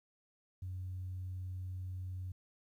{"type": "tone", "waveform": "sine", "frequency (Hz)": 92.1, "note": "F#2", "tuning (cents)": -7, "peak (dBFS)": -38, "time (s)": [0.62, 2.32], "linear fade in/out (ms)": 5, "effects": ["tanh soft clip ceiling -35 dBFS", "12-bit"]}